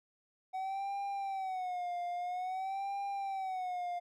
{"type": "tone with vibrato", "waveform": "triangle", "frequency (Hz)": 749, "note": "F#5", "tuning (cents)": 21, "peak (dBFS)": -33, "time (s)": [0.53, 4], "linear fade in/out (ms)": 20, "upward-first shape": "sine", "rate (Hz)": 0.5, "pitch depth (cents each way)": 110, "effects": []}